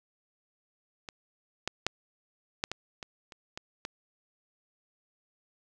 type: clicks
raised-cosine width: 0.2 ms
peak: -23 / -13 / -9 / -11 / -17 / -22 / -29 / -21 / -18 dBFS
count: 9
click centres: 1.088 / 1.676 / 1.866 / 2.639 / 2.716 / 3.028 / 3.322 / 3.575 / 3.851 s
effects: none